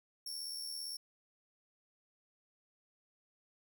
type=tone with amplitude modulation; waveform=sawtooth; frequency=5460 Hz; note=F8; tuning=40 cents flat; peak=-36 dBFS; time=0.26-0.97 s; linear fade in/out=5 ms; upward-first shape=sine; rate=77.7 Hz; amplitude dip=45%; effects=none